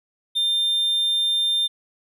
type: tone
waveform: triangle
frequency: 3600 Hz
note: A7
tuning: 39 cents sharp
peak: -17 dBFS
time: 0.35-1.68 s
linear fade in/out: 20 ms
effects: none

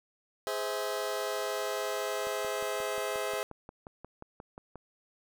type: chord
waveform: sawtooth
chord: Ab augmented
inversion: none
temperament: just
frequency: 415.3 / 519.1 / 648.9 Hz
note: Ab4 / C5 / E5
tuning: 0 / -14 / -27 cents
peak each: -32 dBFS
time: 0.47-3.43 s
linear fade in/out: 0 ms
type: click train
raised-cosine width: 1 ms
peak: -30 dBFS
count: 15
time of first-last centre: 2.27-4.757 s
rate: 5.63 Hz
effects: none

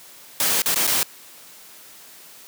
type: noise with dropouts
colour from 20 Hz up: white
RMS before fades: -20 dBFS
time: 0.4-1.03 s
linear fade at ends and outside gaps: 1 ms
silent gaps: 0.62-0.659 / 0.745-0.759 / 0.869-0.875 s
effects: white hiss -45 dBFS RMS until 2.47 s + high-pass 150 Hz 12 dB/octave

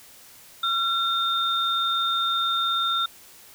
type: tone pair together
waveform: sine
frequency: 1363 / 3639 Hz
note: F6 / A#7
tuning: -43 / -42 cents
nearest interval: octave + perfect fourth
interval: 1701 cents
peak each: -24 dBFS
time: 0.63-3.06 s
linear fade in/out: 5 ms
effects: white hiss -49 dBFS RMS until 3.54 s

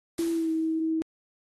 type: noise with exponential decay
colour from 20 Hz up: white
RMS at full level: -38 dBFS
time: 0.18-0.92 s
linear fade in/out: 2 ms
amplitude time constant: 160 ms
type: tone with pitch glide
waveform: sine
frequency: 333.2 to 321.1 Hz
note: E4 to E4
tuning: +19 to -45 cents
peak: -24 dBFS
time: 0.19-1.02 s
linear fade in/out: 0 ms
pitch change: -64 cents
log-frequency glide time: 0.31-0.51 s
effects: AAC 32 kbps

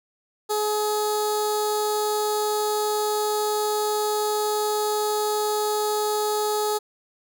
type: tone with notch filter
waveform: 15% pulse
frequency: 422.8 Hz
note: G#4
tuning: 31 cents sharp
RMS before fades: -24 dBFS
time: 0.49-6.79 s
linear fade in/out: 20 ms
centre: 2000 Hz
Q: 0.56
effects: none

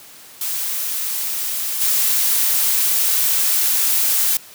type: noise with level steps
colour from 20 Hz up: blue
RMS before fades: -23 / -17 dBFS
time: 0.41-4.37 s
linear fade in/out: 2 ms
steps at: 1.8 s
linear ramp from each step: 20 ms
effects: white hiss -42 dBFS RMS until 4.54 s + high-pass 100 Hz 12 dB/octave

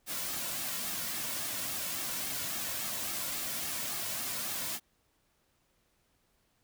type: noise with flanger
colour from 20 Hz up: white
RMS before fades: -36 dBFS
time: 0.06-4.8 s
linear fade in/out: 50 ms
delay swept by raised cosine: 2 to 2.5 ms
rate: 3.6 Hz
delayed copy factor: -0.5
effects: pink hiss -73 dBFS RMS until 6.63 s

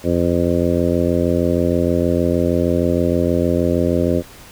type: harmonic tone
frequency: 86.4 Hz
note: F2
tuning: 18 cents flat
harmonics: 1 / 2 / 3 / 4 / 5 / 6 / 7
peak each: -22 / -22 / -20 / -21 / -24 / -22 / -24 dBFS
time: 0.03-4.23 s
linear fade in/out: 50 ms
effects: pink hiss -41 dBFS RMS until 4.51 s

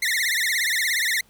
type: tone with vibrato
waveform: sawtooth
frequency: 1947 Hz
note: B6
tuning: 25 cents flat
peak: -17 dBFS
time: 0.02-1.21 s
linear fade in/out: 5 ms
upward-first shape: triangle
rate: 17 Hz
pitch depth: 210 cents each way
effects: pink hiss -58 dBFS RMS until 1.29 s

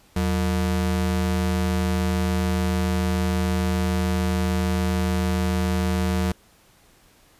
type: ring-modulated tone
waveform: square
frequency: 133.8 Hz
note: C3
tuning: 39 cents sharp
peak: -18 dBFS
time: 0.16-6.32 s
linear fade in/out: 5 ms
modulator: 53.4 Hz
effects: pink hiss -56 dBFS RMS until 7.39 s + resampled to 32000 Hz

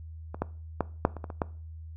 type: clicks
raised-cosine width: 1 ms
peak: -23 / -13 / -11 / -6 / -25 / -23 / -24 / -12 dBFS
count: 8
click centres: 0.345 / 0.42 / 0.807 / 1.051 / 1.167 / 1.242 / 1.302 / 1.418 s
effects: noise-tail reverb RT60 0.4 s tail -20 dB re dry + added 80 Hz sine -40 dBFS peak until 1.96 s

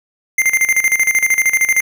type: tone with tremolo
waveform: square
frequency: 2093 Hz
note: C7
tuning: in tune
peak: -10 dBFS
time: 0.38-1.81 s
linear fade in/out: 5 ms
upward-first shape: square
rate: 13 Hz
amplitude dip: 75%
effects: none

